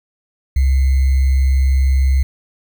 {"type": "tone with sample-and-hold", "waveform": "sine", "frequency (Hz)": 66.6, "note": "C2", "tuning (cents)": 31, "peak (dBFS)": -10, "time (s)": [0.56, 2.23], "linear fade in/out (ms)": 5, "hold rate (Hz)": 2100, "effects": []}